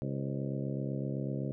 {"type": "harmonic tone with a mistuned harmonic", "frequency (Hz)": 67.9, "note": "C#2", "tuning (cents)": -35, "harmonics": [2, 3, 4, 5, 6, 7, 8, 9], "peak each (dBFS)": [-35, -39, -41, -43, -45, -46, -47, -48], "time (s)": [0.02, 1.52], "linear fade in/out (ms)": 0, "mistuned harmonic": 7, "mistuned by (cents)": 90, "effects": []}